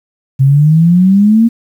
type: exponential sweep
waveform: sine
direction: up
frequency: 131.6 to 235.1 Hz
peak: -4 dBFS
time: 0.39-1.49 s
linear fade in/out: 20 ms
effects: 7-bit